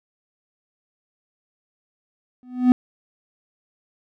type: tone with exponential growth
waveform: triangle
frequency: 250 Hz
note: B3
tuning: 21 cents sharp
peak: -5 dBFS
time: 2.43-2.72 s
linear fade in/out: 1 ms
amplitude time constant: 62 ms
effects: none